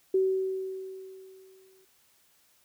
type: tone with exponential decay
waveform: sine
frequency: 379.6 Hz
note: F#4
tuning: 44 cents sharp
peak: -20 dBFS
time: 0.14-1.85 s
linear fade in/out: 5 ms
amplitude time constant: 370 ms
effects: white hiss -65 dBFS RMS until 2.64 s